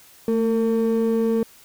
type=ring-modulated tone; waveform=triangle; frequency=339.3 Hz; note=F4; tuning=50 cents flat; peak=-12 dBFS; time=0.28-1.43 s; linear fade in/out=2 ms; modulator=116 Hz; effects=tanh soft clip ceiling -9 dBFS + white hiss -50 dBFS RMS until 1.64 s